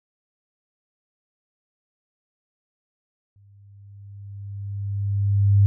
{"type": "tone with exponential growth", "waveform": "sine", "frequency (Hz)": 100.2, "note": "G2", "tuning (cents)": 38, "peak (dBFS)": -11, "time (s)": [3.36, 5.66], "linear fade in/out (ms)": 0, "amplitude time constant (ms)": 500, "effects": []}